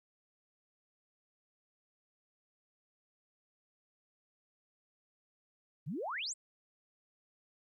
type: exponential sweep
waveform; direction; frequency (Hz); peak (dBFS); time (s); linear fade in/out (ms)
sine; up; 123.47 to 8460; -36; 5.86-6.34; 20
effects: 13-bit